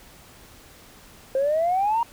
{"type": "exponential sweep", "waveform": "sine", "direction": "up", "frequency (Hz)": [523.3, 953], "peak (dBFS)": -18, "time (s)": [1.35, 2.03], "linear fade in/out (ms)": 2, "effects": ["tanh soft clip ceiling -15 dBFS", "pink hiss -49 dBFS RMS until 2.12 s"]}